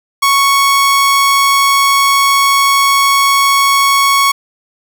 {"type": "tone", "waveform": "sawtooth", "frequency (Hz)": 1108.7, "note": "C#6", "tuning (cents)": 0, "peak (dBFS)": -4, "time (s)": [0.22, 4.32], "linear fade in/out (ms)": 10, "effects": []}